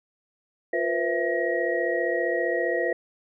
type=tone cluster; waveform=sine; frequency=351.7 / 478.9 / 514 / 663 / 1893 Hz; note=F4 / A#4 / C5 / E5 / A#6; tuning=+12 / +47 / -31 / +10 / +26 cents; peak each=-29 dBFS; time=0.73-2.93 s; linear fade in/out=5 ms; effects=none